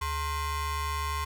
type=ring-modulated tone; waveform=45% pulse; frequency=493.9 Hz; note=B4; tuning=in tune; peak=-26 dBFS; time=0.01-1.25 s; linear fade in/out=10 ms; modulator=568 Hz; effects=none